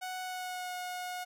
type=tone with pitch glide; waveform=sawtooth; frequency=740 to 724.8 Hz; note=F#5 to F#5; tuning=0 to -36 cents; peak=-33 dBFS; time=0.01-1.25 s; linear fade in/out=20 ms; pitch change=-36 cents; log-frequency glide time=0.21-0.75 s; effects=none